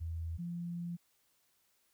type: tone pair in turn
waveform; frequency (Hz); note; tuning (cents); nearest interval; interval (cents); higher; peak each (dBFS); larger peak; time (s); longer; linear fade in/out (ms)
sine; 82.41 / 172.42; E2 / F3; 0 / -22; octave + minor second; 1278; second; -36 / -37; first; 0-0.38 / 0.38-0.97; second; 20
effects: white hiss -74 dBFS RMS until 1.93 s